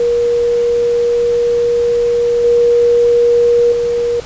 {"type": "tone with level steps", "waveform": "sine", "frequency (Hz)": 476.1, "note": "A#4", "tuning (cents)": 37, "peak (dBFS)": [-10, -7, -12], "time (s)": [0, 4.2], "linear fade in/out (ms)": 2, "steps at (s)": [2.44, 3.72], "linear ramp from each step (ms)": 2, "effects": ["pink hiss -32 dBFS RMS until 4.25 s", "resampled to 16000 Hz"]}